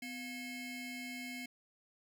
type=ring-modulated tone; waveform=40% pulse; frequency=958 Hz; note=A#5; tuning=47 cents sharp; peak=-38 dBFS; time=0.02-1.46 s; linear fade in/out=5 ms; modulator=1210 Hz; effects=none

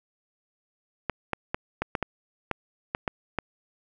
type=clicks; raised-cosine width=0.5 ms; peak=-11 dBFS; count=10; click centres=1.097 / 1.333 / 1.545 / 1.82 / 1.952 / 2.027 / 2.513 / 2.949 / 3.078 / 3.387 s; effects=none

